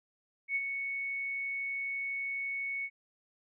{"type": "tone with ADSR envelope", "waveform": "sine", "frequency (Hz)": 2217, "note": "C#7", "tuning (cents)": 0, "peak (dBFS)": -27, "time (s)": [0.48, 2.9], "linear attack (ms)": 75, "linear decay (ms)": 42, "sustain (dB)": -6, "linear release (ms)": 55, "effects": []}